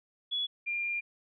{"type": "tone pair in turn", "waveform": "sine", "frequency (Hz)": [3390, 2397], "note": ["G#7", "D7"], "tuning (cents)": [35, 35], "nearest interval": "tritone", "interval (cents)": 600, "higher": "first", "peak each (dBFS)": [-29, -30], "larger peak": "first", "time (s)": [[0.31, 0.47], [0.66, 1.01]], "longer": "second", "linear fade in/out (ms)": 20, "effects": []}